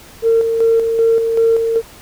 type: tone with tremolo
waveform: sine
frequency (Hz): 455.6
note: A#4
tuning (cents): -40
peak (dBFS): -8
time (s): 0.22-1.82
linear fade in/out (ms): 50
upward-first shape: square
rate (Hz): 2.6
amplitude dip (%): 45
effects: tanh soft clip ceiling -4 dBFS + pink hiss -40 dBFS RMS until 2.01 s